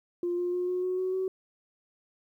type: tone with pitch steps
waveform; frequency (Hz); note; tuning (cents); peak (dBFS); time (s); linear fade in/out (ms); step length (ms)
sine; 350.1 / 354.4 / 358.7 / 363.1 / 367.5 / 372 / 376.5; F4 / F4 / F4 / F#4 / F#4 / F#4 / F#4; +4 / +25 / +46 / -33 / -12 / +9 / +30; -26; 0.23-1.28; 2; 150
effects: tanh soft clip ceiling -22 dBFS + 11-bit